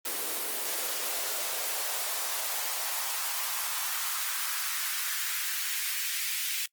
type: noise with high-pass filter sweep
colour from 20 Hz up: white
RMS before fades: -32 dBFS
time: 0.05-6.66 s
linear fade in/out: 5 ms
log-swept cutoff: 360 to 2300 Hz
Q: 1.7
effects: noise-tail reverb RT60 0.1 s tail -25 dB re dry + Opus 24 kbps